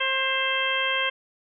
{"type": "harmonic tone with a mistuned harmonic", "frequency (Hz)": 531, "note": "C5", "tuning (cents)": 25, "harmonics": [1, 2, 3, 4, 5, 6], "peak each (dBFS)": [-32, -30, -29, -29, -29, -28], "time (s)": [0, 1.1], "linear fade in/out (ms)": 10, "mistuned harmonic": 4, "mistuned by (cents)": -30, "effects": []}